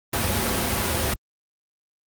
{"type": "noise with comb filter", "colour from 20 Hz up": "pink", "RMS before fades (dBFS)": -23, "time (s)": [0.13, 1.14], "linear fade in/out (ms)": 5, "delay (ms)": 6.6, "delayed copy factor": -0.5, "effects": ["high-pass 60 Hz 12 dB/octave", "Opus 32 kbps"]}